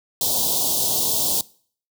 white band-stop noise, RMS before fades -21 dBFS, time 0.21-1.41 s, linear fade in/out 2 ms, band 960 to 3300 Hz, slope 48 dB/octave, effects noise-tail reverb RT60 0.5 s tail -22 dB re dry + high-pass 80 Hz 12 dB/octave

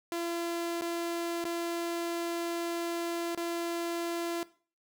sawtooth tone with dropouts, 340.1 Hz, F4, 46 cents flat, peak -28 dBFS, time 0.12-4.43 s, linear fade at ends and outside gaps 1 ms, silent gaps 0.811-0.82 / 1.442-1.451 / 3.349-3.375 s, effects noise-tail reverb RT60 0.4 s tail -18 dB re dry

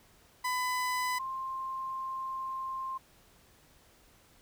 30% pulse / sine tone pair in turn, 1002 / 1055 Hz, B5 / C6, +25 / +14 cents, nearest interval minor second, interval 89 cents, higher second, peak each -27 / -34 dBFS, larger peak first, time 0.44-1.19 / 1.19-2.98 s, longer second, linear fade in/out 10 ms, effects pink hiss -62 dBFS RMS until 4.41 s

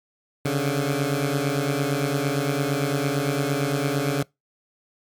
15% pulse beating tone pair, 137 / 145.8 Hz, C#3 / D3, -20 / -12 cents, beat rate 8.8 Hz, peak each -18 dBFS, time 0.45-4.23 s, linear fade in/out 5 ms, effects noise-tail reverb RT60 0.2 s tail -24 dB re dry + MP3 96 kbps

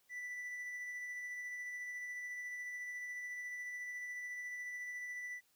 triangle tone with tremolo, 1975.5 Hz, B6, in tune, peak -39 dBFS, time 0.09-5.41 s, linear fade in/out 50 ms, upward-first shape sine, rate 14 Hz, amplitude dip 25%, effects white hiss -74 dBFS RMS until 5.55 s

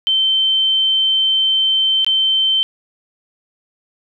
sine tone with dropouts, 3100 Hz, G7, 20 cents flat, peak -12 dBFS, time 0.07-2.63 s, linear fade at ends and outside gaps 0 ms, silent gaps 2.046-2.065 s, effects none

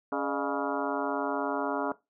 harmonic tone with a mistuned harmonic, 140 Hz, C#3, 18 cents sharp, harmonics 2 / 3 / 4 / 5 / 6 / 7 / 8 / 9 / 10, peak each -33 / -35 / -36 / -37 / -38 / -38 / -39 / -40 / -40 dBFS, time 0.12-1.92 s, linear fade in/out 2 ms, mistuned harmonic 4, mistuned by +130 cents, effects noise-tail reverb RT60 0.2 s tail -17 dB re dry

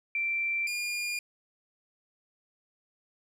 sine / sawtooth tone pair in turn, 2349 / 2418 Hz, D7 / D7, 0 / +50 cents, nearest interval minor second, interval 50 cents, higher second, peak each -27 dBFS, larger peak neither, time 0.15-0.67 / 0.67-1.19 s, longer neither, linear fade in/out 2 ms, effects low-pass 11000 Hz 12 dB/octave + 11-bit

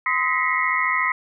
sine tone cluster, 1030 / 1267 / 1911 / 2005 / 2161 Hz, C6 / D#6 / A#6 / B6 / C#7, -28 / +31 / +43 / +26 / -45 cents, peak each -25 dBFS, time 0.06-1.12 s, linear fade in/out 2 ms, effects none

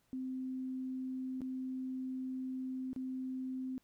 sine tone with dropouts, 259.2 Hz, C4, 16 cents flat, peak -37 dBFS, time 0.13-3.78 s, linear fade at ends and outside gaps 0 ms, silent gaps 1.407-1.417 / 2.931-2.962 s, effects pink hiss -75 dBFS RMS until 3.83 s

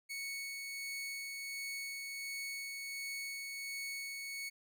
sawtooth tone with tremolo, 2217 Hz, C#7, in tune, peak -36 dBFS, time 0.09-4.5 s, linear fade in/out 20 ms, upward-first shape sine, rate 1.4 Hz, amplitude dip 25%, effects none

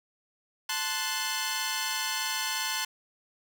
10% pulse chord, F# diminished, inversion first, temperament equal with one note detuned, 875.9 / 1046.5 / 1480 Hz, A5 / C6 / F#6, -8 / 0 / 0 cents, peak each -25 dBFS, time 0.69-2.85 s, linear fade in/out 5 ms, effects none

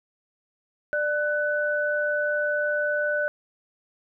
sine tone pair together, 593 / 1495.8 Hz, D5 / F#6, +17 / +18 cents, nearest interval octave + major third, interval 1601 cents, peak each -25 / -25 dBFS, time 0.93-3.28 s, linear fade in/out 0 ms, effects none

